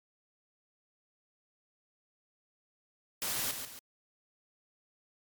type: noise with echo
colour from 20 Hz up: white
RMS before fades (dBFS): -34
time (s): 3.22-3.51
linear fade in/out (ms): 0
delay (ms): 140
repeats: 2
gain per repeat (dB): -7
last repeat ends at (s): 3.79
effects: MP3 96 kbps